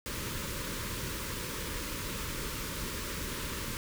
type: band-stop noise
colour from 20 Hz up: pink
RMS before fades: -37 dBFS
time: 0.06-3.77 s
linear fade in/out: 0 ms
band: 590 to 910 Hz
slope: 96 dB/octave
effects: none